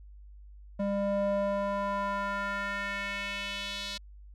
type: tone with band-pass filter sweep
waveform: square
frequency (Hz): 200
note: G3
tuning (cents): +35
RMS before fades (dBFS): -32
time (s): 0.79-3.98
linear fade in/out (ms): 10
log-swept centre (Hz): 420 to 4100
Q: 2.3
effects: added 50 Hz sine -47 dBFS peak until 4.34 s

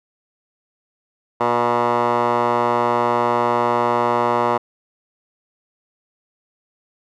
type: tone with band-pass filter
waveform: 15% pulse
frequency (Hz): 120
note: B2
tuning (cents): -49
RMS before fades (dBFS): -18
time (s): 1.4-4.58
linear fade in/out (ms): 10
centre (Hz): 840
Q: 8.7
effects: none

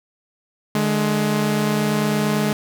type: tone pair together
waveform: sawtooth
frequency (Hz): 149.9 / 210.5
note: D3 / G#3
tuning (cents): +36 / +24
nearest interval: tritone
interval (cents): 588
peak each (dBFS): -19 / -15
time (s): 0.75-2.53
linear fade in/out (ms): 2
effects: none

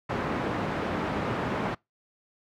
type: band-pass noise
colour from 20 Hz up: pink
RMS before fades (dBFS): -30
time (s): 0.09-1.75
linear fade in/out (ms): 10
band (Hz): 120 to 1600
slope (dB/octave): 12
effects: noise-tail reverb RT60 0.2 s tail -25 dB re dry

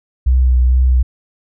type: tone with vibrato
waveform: sine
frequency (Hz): 63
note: B1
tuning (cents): +35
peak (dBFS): -8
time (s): 0.26-1.03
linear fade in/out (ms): 10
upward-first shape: sine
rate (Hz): 2.2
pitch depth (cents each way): 24
effects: none

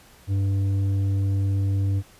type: tone with tanh clipping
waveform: sine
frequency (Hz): 98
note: G2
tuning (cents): 0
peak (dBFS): -21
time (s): 0.27-2.03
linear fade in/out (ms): 50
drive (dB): 7
effects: pink hiss -52 dBFS RMS until 2.19 s + resampled to 32000 Hz

